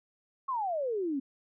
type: exponential sweep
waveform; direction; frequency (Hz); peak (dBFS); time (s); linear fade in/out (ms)
sine; down; 1112 to 260.1; -29; 0.48-1.2; 10
effects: none